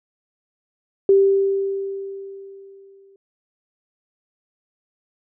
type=tone with exponential decay; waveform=sine; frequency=392 Hz; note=G4; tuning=in tune; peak=-9 dBFS; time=1.09-3.16 s; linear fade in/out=2 ms; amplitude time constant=450 ms; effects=none